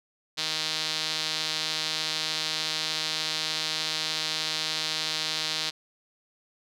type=tone with band-pass filter; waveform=sawtooth; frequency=156.7 Hz; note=D#3; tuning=13 cents sharp; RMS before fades=-30 dBFS; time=0.37-5.71 s; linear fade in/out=20 ms; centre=4200 Hz; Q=2.7; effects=none

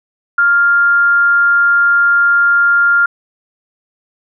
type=tone with amplitude modulation; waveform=sine; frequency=1400 Hz; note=F6; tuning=4 cents sharp; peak=-6 dBFS; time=0.38-3.06 s; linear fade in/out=5 ms; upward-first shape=sine; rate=277 Hz; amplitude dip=30%; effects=none

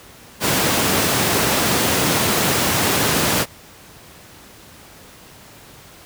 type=high-pass noise; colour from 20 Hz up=pink; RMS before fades=-18 dBFS; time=0.4-3.46 s; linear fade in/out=50 ms; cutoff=110 Hz; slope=12 dB/octave; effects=pink hiss -43 dBFS RMS until 6.05 s + high-pass 60 Hz 12 dB/octave

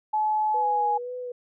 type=tone with pitch glide; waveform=sine; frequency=857 to 832.6 Hz; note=A5 to G#5; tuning=-46 to +4 cents; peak=-21 dBFS; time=0.13-0.98 s; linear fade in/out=10 ms; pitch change=-50 cents; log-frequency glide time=0.6-0.65 s
type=tone with vibrato; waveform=sine; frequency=490 Hz; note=B4; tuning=14 cents flat; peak=-31 dBFS; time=0.54-1.32 s; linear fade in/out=5 ms; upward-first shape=sine; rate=2 Hz; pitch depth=35 cents each way
effects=none

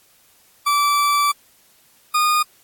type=tone pair in turn; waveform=40% pulse; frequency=1160 / 1225.4 Hz; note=D6 / D#6; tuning=-22 / -27 cents; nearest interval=minor second; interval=95 cents; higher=second; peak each=-14 dBFS; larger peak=neither; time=0.66-1.32 / 2.14-2.43 s; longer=first; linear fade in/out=10 ms; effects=white hiss -55 dBFS RMS until 2.63 s + AAC 64 kbps

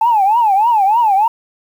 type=tone with vibrato; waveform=sine; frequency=860 Hz; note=A5; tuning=40 cents flat; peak=-8 dBFS; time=0.01-1.28 s; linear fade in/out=5 ms; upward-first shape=triangle; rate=3.3 Hz; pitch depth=230 cents each way; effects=tanh soft clip ceiling -4 dBFS + 7-bit

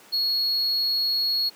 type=tone; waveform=triangle; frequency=4328 Hz; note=C#8; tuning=42 cents flat; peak=-20 dBFS; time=0.12-1.5 s; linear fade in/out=20 ms; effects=pink hiss -50 dBFS RMS until 1.55 s + high-pass 300 Hz 12 dB/octave

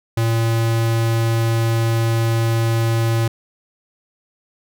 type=tone; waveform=square; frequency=114.3 Hz; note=A#2; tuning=34 cents flat; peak=-16 dBFS; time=0.17-3.28 s; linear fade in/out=5 ms; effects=none

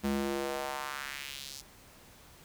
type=tone with high-pass filter sweep; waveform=square; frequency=69.2 Hz; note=C#2; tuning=2 cents flat; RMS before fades=-36 dBFS; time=0.03-1.62 s; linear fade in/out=20 ms; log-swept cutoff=170 to 5600 Hz; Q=1.8; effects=pink hiss -56 dBFS RMS until 2.44 s

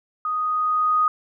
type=tone with level ramp; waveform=sine; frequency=1244.5 Hz; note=D#6; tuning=in tune; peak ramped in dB=-22 to -15 dBFS; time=0.25-1.08 s; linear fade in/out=2 ms; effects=none

